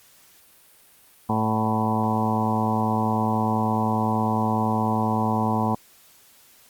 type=harmonic tone with a mistuned harmonic; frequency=110 Hz; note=A2; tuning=in tune; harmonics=1 / 2 / 3 / 4 / 5 / 6 / 7 / 8 / 9 / 10; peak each=-27 / -24 / -34 / -33 / -35 / -36 / -28 / -30 / -28 / -39 dBFS; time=1.29-5.75 s; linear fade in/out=5 ms; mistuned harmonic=7; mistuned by=-31 cents; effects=white hiss -54 dBFS RMS until 6.69 s + Opus 48 kbps